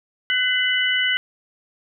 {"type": "tone cluster", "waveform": "sine", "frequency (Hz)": [1504, 2033, 2973], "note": ["F#6", "B6", "F#7"], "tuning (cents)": [28, 50, 8], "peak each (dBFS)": [-23, -22, -21], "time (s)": [0.3, 1.17], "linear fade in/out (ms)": 0, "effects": []}